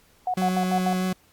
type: tone bursts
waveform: sine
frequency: 733 Hz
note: F#5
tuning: 16 cents flat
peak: -22 dBFS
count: 5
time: 0.27-0.931 s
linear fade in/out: 2 ms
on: 69 ms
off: 79 ms
type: tone with vibrato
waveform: 40% pulse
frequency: 185 Hz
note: F#3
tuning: in tune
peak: -22 dBFS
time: 0.37-1.13 s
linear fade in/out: 5 ms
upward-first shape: sine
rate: 6.2 Hz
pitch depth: 10 cents each way
effects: pink hiss -59 dBFS RMS until 1.32 s + Opus 48 kbps